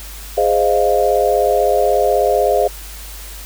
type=chord; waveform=sine; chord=F minor seventh; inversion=first; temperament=equal; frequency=415.3 / 523.3 / 622.3 / 698.5 Hz; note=Ab4 / C5 / Eb5 / F5; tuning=0 / 0 / 0 / 0 cents; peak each=-17 dBFS; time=0.37-2.68 s; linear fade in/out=10 ms; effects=added 50 Hz sine -32 dBFS peak until 3.45 s + white hiss -35 dBFS RMS until 3.45 s

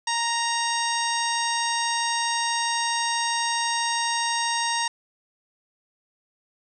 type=harmonic tone; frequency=932.3 Hz; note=A#5; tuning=in tune; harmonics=1 / 2 / 3 / 4 / 5 / 6 / 7 / 9; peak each=-26 / -30 / -34 / -32 / -36 / -31 / -36 / -33 dBFS; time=0.07-4.88 s; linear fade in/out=5 ms; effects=none

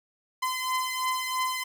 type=beating tone pair; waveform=sawtooth; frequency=1025 / 1028 Hz; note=C6 / C6; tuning=-36 / -31 cents; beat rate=3 Hz; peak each=-25 / -28 dBFS; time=0.42-1.64 s; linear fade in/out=10 ms; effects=none

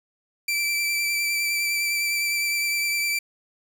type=tone with vibrato; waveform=sawtooth; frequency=2335 Hz; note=D7; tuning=11 cents flat; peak=-19 dBFS; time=0.48-3.19 s; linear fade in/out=5 ms; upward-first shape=triangle; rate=9.8 Hz; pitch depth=21 cents each way; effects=8-bit

